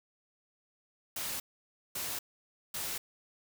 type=noise bursts; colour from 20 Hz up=white; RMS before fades=-37 dBFS; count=3; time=1.16-2.98 s; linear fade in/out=5 ms; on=240 ms; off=550 ms; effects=none